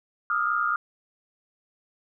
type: tone cluster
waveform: sine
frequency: 1213 / 1277 / 1405 Hz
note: D#6 / D#6 / F6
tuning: -44 / +45 / +10 cents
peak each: -27 / -29 / -25 dBFS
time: 0.3-0.76 s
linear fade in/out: 2 ms
effects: none